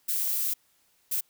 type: noise bursts at uneven times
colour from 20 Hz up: violet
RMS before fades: -28 dBFS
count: 2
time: 0.08-0.54 / 1.11-1.21 s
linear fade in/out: 10 ms
effects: white hiss -67 dBFS RMS until 1.29 s

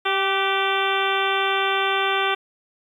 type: harmonic tone with a mistuned harmonic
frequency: 390.3 Hz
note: G4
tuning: 8 cents flat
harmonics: 1 / 2 / 3 / 4 / 5 / 6 / 7 / 8 / 9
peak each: -26 / -26 / -25 / -27 / -31 / -29 / -30 / -31 / -30 dBFS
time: 0.05-2.35 s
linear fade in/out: 10 ms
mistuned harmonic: 4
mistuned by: -34 cents
effects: 9-bit

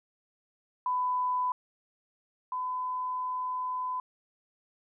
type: tone pair in turn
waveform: sine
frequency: 1000 / 1008.7 Hz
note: B5 / B5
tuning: +21 / +36 cents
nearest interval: unison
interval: 15 cents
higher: second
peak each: -26 / -30 dBFS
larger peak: first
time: 0.86-1.52 / 2.52-4 s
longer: second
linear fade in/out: 2 ms
effects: none

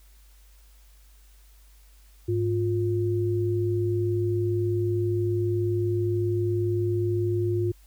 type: tone pair together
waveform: sine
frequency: 104.68 / 352.1 Hz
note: G#2 / F4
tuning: +14 / +14 cents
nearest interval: octave + major sixth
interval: 2100 cents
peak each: -25 dBFS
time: 2.28-7.72 s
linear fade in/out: 10 ms
effects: added 50 Hz sine -51 dBFS peak until 7.86 s + white hiss -61 dBFS RMS until 7.86 s

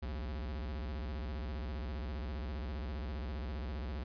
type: tone with vibrato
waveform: square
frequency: 67 Hz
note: C2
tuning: 42 cents sharp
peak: -38 dBFS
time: 0.02-4.04 s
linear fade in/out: 10 ms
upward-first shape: square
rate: 15 Hz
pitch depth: 220 cents each way
effects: resampled to 11025 Hz + 13-bit

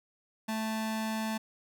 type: tone pair together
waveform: sawtooth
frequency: 220 / 440 Hz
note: A3 / A4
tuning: 0 / 0 cents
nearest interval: octave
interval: 1200 cents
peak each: -27 / -34 dBFS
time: 0.48-1.38 s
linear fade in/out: 10 ms
effects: none

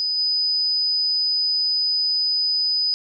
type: tone with level steps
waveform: sine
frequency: 4991 Hz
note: D#8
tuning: 5 cents sharp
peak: -20 / -18 dBFS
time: 0-2.94 s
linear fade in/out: 0 ms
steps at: 0.17 s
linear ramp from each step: 20 ms
effects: none

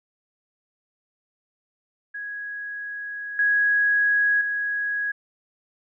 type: tone with level steps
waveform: sine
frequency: 1661.2 Hz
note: G#6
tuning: in tune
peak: -30 / -17 / -23 dBFS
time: 2.14-5.12 s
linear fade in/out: 10 ms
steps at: 3.39 / 4.41 s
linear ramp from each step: 2 ms
effects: none

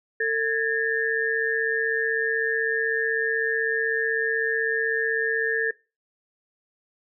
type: tone cluster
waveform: sine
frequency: 449 / 1662 / 1798 Hz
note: A4 / G#6 / A6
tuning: +35 / +1 / +37 cents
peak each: -26 dBFS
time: 0.2-5.71 s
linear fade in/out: 5 ms
effects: noise-tail reverb RT60 0.3 s tail -22 dB re dry

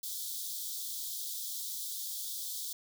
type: high-pass noise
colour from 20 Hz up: white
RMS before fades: -39 dBFS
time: 0.03-2.73 s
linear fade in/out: 5 ms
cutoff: 3300 Hz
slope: 96 dB/octave
effects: none

